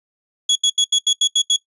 30% pulse tone bursts, 3356 Hz, G#7, 17 cents sharp, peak -10 dBFS, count 8, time 0.49-1.563 s, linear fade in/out 5 ms, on 65 ms, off 79 ms, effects noise-tail reverb RT60 0.1 s tail -19 dB re dry + resampled to 24000 Hz

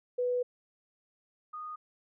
sine tone pair in turn, 493.9 / 1234.5 Hz, B4 / D#6, 0 / -14 cents, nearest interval octave + major third, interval 1586 cents, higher second, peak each -27 / -38 dBFS, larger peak first, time 0.18-0.43 / 1.53-1.76 s, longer first, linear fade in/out 10 ms, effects none

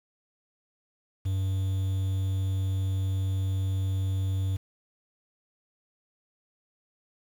triangle tone with quantisation, 95.6 Hz, G2, 43 cents flat, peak -23 dBFS, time 1.25-4.57 s, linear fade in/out 10 ms, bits 8, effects none

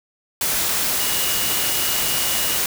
sine tone in noise, 2889 Hz, F#7, 42 cents flat, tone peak -29 dBFS, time 1-2.57 s, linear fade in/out 2 ms, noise white, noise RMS -21 dBFS, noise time 0.41-2.66 s, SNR -11 dB, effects none

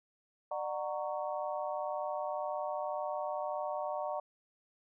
harmonic tone with a mistuned harmonic, 185.2 Hz, F#3, 2 cents sharp, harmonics 3 / 4 / 5 / 6, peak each -37 / -39 / -41 / -43 dBFS, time 0.51-4.2 s, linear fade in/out 5 ms, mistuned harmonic 3, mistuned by +130 cents, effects none

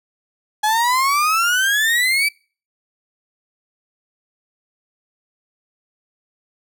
35% pulse exponential sweep, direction up, 838 to 2335 Hz, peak -13 dBFS, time 0.63-2.29 s, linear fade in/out 10 ms, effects noise-tail reverb RT60 0.4 s tail -26 dB re dry

